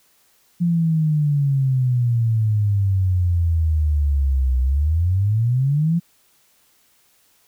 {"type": "exponential two-way sweep", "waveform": "sine", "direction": "down then up", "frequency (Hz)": [174.61, 62.8, 174.61], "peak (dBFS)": -15, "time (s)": [0.6, 6], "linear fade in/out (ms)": 20, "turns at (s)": 4.6, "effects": ["white hiss -59 dBFS RMS until 7.47 s"]}